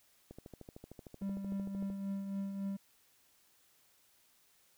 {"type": "click train", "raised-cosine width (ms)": 2, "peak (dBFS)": -35, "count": 22, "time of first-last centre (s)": [0.31, 1.901], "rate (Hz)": 13.2}
{"type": "tone with tremolo", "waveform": "triangle", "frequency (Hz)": 196.6, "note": "G3", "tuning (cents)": 5, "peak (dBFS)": -32, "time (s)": [1.21, 2.77], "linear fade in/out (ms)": 10, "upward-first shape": "triangle", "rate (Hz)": 3.6, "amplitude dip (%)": 50}
{"effects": ["white hiss -69 dBFS RMS until 4.77 s"]}